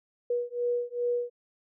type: beating tone pair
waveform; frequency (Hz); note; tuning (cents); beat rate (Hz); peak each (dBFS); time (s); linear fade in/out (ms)
sine; 482.4 / 484.9; B4 / B4; -41 / -32; 2.5; -30 / -30; 0.3-1.3; 5
effects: none